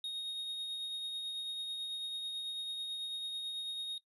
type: tone with tremolo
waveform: triangle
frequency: 3729 Hz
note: A#7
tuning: in tune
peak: -34 dBFS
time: 0.04-3.98 s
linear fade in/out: 2 ms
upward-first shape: triangle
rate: 9.1 Hz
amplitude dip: 30%
effects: noise-tail reverb RT60 0.1 s tail -20 dB re dry + resampled to 32000 Hz